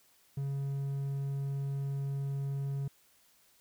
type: tone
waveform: triangle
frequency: 138.59 Hz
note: C#3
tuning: in tune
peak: -30 dBFS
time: 0.37-2.88 s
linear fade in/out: 5 ms
effects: white hiss -66 dBFS RMS until 3.6 s